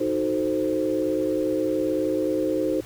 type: chord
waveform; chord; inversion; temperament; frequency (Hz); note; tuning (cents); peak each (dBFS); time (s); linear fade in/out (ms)
sine; D# diminished seventh; none; equal; 311.1 / 370 / 440 / 523.3; D#4 / F#4 / A4 / C5; 0 / 0 / 0 / 0; -25 / -28 / -30 / -26; 0-2.81; 10
effects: added 115 Hz sine -45 dBFS peak until 2.85 s + pink hiss -46 dBFS RMS until 2.85 s